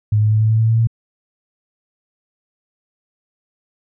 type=tone with pitch steps; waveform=sine; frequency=106 / 107.17 / 108.35 / 109.55 / 110.76 / 111.98 / 113.21 / 114.46 Hz; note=G#2 / A2 / A2 / A2 / A2 / A2 / A2 / A#2; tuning=+36 / -45 / -26 / -7 / +12 / +31 / +50 / -31 cents; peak=-11 dBFS; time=0.12-0.872 s; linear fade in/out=5 ms; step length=94 ms; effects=none